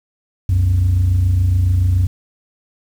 sine tone pair together, 65.1 / 92.18 Hz, C2 / F#2, -8 / -6 cents, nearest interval tritone, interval 602 cents, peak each -17 / -10 dBFS, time 0.49-2.07 s, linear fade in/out 5 ms, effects tanh soft clip ceiling -9 dBFS + 7-bit

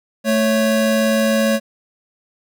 square tone pair together, 220.3 / 554.4 Hz, A3 / C#5, +2 / 0 cents, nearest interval octave + major third, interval 1598 cents, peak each -17 / -18 dBFS, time 0.24-1.6 s, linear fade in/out 50 ms, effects none

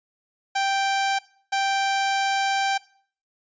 sawtooth tone bursts at uneven times, 784 Hz, G5, in tune, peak -17 dBFS, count 2, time 0.55-1.19 / 1.52-2.78 s, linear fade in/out 10 ms, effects noise-tail reverb RT60 0.5 s tail -20 dB re dry + resampled to 16000 Hz

